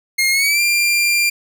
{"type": "tone with pitch glide", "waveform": "sawtooth", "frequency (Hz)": [2136, 2384], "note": ["C7", "D7"], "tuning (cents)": [35, 25], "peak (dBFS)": -10, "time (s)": [0.18, 1.3], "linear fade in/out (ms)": 10, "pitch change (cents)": 190, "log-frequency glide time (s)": [0.31, 0.61], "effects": []}